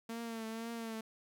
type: tone with vibrato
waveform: sawtooth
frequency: 227.1 Hz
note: A#3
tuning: 45 cents flat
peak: -36 dBFS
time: 0.09-1.01 s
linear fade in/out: 5 ms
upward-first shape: triangle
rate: 2 Hz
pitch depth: 49 cents each way
effects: 13-bit